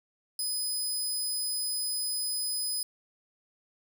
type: tone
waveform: 15% pulse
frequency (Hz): 5010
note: D#8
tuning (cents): +11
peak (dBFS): -24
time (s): 0.39-2.83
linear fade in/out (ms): 2
effects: none